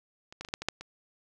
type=clicks; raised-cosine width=0.2 ms; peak=-29 / -21 / -24 / -26 / -13 / -20 / -10 / -25 dBFS; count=8; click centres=0.325 / 0.41 / 0.449 / 0.487 / 0.539 / 0.62 / 0.686 / 0.81 s; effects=none